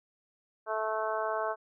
harmonic tone, 218.3 Hz, A3, 13 cents flat, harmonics 2 / 3 / 4 / 5 / 6 / 7, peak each -37 / -33 / -37 / -36 / -39 / -40 dBFS, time 0.66-1.56 s, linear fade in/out 50 ms, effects none

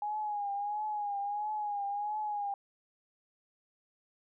sine tone with vibrato, 827 Hz, G#5, 8 cents flat, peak -32 dBFS, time 0.02-2.54 s, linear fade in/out 2 ms, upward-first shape triangle, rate 1.5 Hz, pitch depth 64 cents each way, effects none

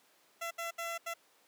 15% pulse tone bursts at uneven times, 674 Hz, E5, 38 cents sharp, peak -30 dBFS, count 4, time 0.41-0.51 / 0.58-0.71 / 0.78-0.98 / 1.06-1.14 s, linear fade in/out 10 ms, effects pink hiss -66 dBFS RMS until 1.47 s + high-pass 400 Hz 12 dB/octave

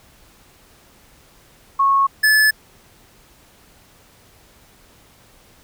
sine / square tone pair in turn, 1098 / 1728.9 Hz, C#6 / A6, -17 / -31 cents, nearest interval minor sixth, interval 786 cents, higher second, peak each -12 dBFS, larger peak neither, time 1.79-2.07 / 2.23-2.51 s, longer neither, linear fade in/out 10 ms, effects pink hiss -51 dBFS RMS until 5.63 s

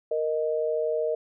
sine tone pair together, 466.2 / 622.3 Hz, A#4 / D#5, 0 / 0 cents, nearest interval perfect fourth, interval 500 cents, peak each -26 / -27 dBFS, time 0.11-1.15 s, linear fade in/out 5 ms, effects none

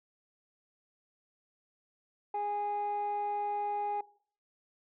sine tone pair together, 412 / 824 Hz, G#4 / G#5, -14 / -14 cents, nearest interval octave, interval 1200 cents, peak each -38 / -30 dBFS, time 2.34-4.01 s, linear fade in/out 5 ms, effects noise-tail reverb RT60 0.5 s tail -21 dB re dry + tanh soft clip ceiling -28 dBFS

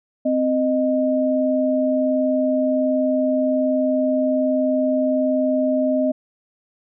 sine tone pair together, 260.1 / 618.6 Hz, C4 / D#5, -10 / -10 cents, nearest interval octave + minor third, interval 1500 cents, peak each -19 dBFS, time 0.25-6.12 s, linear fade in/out 10 ms, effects none

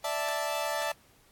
sawtooth chord, D suspended second, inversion none, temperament equal, 587.3 / 659.3 / 880 Hz, D5 / E5 / A5, 0 / 0 / 0 cents, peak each -30 dBFS, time 0.04-0.92 s, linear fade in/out 5 ms, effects pink hiss -62 dBFS RMS until 1.31 s + AAC 64 kbps

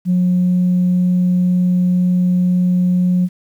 sine tone, 180.2 Hz, F#3, 45 cents flat, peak -10 dBFS, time 0.05-3.29 s, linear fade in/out 50 ms, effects tanh soft clip ceiling -8 dBFS + 8-bit

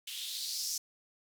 violet noise with band-pass filter sweep, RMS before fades -38 dBFS, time 0.07-0.78 s, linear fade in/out 5 ms, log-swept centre 3000 to 5800 Hz, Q 4.2, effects none

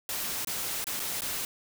white noise with dropouts, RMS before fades -33 dBFS, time 0.09-1.45 s, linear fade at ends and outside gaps 1 ms, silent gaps 0.448-0.472 / 0.842-0.869 / 0.995-1 / 1.208-1.219 s, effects none

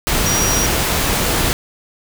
sine tone in noise, 5750 Hz, F8, 50 cents sharp, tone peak -18 dBFS, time 0.26-0.66 s, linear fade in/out 0 ms, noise pink, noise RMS -17 dBFS, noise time 0.07-1.53 s, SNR -4 dB, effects none

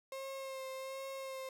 35% pulse tone with vibrato, 533 Hz, C5, 32 cents sharp, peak -40 dBFS, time 0.12-1.49 s, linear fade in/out 2 ms, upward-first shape sine, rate 1.3 Hz, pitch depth 21 cents each way, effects none

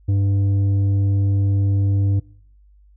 sine tone with tanh clipping, 99 Hz, G2, 18 cents sharp, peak -16 dBFS, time 0.08-2.2 s, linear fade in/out 10 ms, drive 7 dB, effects noise-tail reverb RT60 0.6 s tail -23 dB re dry + added 50 Hz sine -48 dBFS peak until 2.96 s

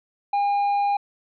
triangle tone, 810 Hz, G#5, 43 cents flat, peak -17 dBFS, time 0.33-0.97 s, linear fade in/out 5 ms, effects resampled to 11025 Hz

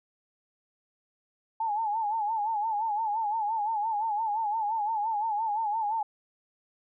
sine tone with vibrato, 864 Hz, A5, 32 cents flat, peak -26 dBFS, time 1.6-6.03 s, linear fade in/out 5 ms, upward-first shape sine, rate 5.8 Hz, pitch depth 97 cents each way, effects none

